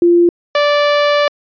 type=tone pair in turn; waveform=sine / sawtooth; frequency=345.8 / 583.9 Hz; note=F4 / D5; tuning=-17 / -10 cents; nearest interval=major sixth; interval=907 cents; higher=second; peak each=-6 dBFS; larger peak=neither; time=0.02-0.29 / 0.55-1.28 s; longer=second; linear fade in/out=2 ms; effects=resampled to 11025 Hz